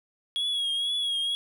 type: tone with vibrato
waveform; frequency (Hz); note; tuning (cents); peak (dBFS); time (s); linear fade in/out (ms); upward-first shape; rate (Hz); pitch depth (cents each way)
triangle; 3321; G#7; -1; -24; 0.36-1.35; 0; triangle; 2.1; 56
effects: none